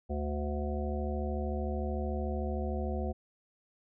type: harmonic tone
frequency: 73.42 Hz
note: D2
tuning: in tune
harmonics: 1 / 3 / 5 / 7 / 9 / 10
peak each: -33 / -38 / -40 / -41 / -43 / -43 dBFS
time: 0.09-3.13 s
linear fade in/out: 20 ms
effects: none